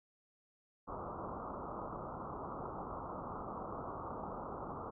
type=low-pass noise; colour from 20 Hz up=white; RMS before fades=-44 dBFS; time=0.87-4.91 s; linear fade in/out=20 ms; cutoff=1300 Hz; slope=96 dB/octave; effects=none